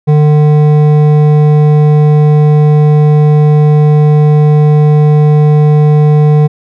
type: tone with hard clipping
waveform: sine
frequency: 150 Hz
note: D3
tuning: 37 cents sharp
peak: -5 dBFS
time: 0.07-6.48 s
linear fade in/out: 20 ms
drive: 10 dB
effects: none